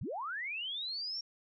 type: linear sweep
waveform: sine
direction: up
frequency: 66 to 5588 Hz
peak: -36 dBFS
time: 0.01-1.21 s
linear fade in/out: 5 ms
effects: none